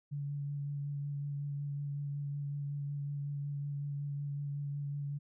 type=tone with vibrato; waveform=sine; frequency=143 Hz; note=D3; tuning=46 cents flat; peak=-35 dBFS; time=0.11-5.19 s; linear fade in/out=20 ms; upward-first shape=sine; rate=5.4 Hz; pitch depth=15 cents each way; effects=none